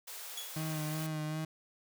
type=high-pass noise; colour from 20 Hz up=white; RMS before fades=-45 dBFS; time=0.07-1.07 s; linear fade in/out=10 ms; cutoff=420 Hz; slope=96 dB/octave
type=tone with exponential decay; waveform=sawtooth; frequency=3365 Hz; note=G#7; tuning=22 cents sharp; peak=-34 dBFS; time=0.37-0.63 s; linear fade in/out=5 ms; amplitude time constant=56 ms
type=tone with vibrato; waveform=35% pulse; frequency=155.5 Hz; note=D#3; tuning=1 cent flat; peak=-33 dBFS; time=0.56-1.45 s; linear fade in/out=5 ms; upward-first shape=sine; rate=2.6 Hz; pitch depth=28 cents each way
effects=none